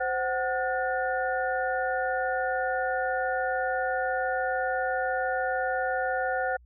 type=tone cluster; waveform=sine; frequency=520 / 747 / 1446 / 1783 Hz; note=C5 / F#5 / F#6 / A6; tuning=-11 / +16 / -40 / +22 cents; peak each=-30 / -29 / -31 / -37 dBFS; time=0-6.57 s; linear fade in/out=10 ms; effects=added 60 Hz sine -52 dBFS peak until 6.65 s